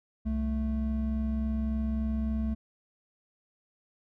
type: tone pair together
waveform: triangle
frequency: 65.41 / 219.7 Hz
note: C2 / A3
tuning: 0 / -2 cents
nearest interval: octave + major sixth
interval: 2098 cents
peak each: -28 dBFS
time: 0.25-2.55 s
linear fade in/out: 20 ms
effects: none